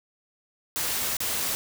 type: noise with dropouts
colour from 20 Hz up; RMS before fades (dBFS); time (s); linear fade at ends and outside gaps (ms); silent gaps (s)
white; -28; 0.76-1.55; 0; 1.168-1.204
effects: none